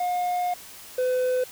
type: tone pair in turn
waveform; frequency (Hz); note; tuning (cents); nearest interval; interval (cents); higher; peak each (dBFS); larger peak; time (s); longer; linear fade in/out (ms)
triangle; 716 / 506.3; F5 / B4; +43 / +43; tritone; 600; first; -21 / -19; second; 0-0.54 / 0.98-1.44; first; 5
effects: white hiss -44 dBFS RMS until 1.51 s